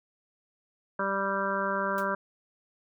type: harmonic tone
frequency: 196 Hz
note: G3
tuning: in tune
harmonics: 1 / 2 / 3 / 5 / 6 / 7 / 8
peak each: -36 / -37 / -33 / -33 / -35 / -34 / -34 dBFS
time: 0.99-2.15 s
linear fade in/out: 5 ms
type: noise with exponential decay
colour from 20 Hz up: white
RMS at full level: -40 dBFS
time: 1.98-2.08 s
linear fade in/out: 1 ms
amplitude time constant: 21 ms
effects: none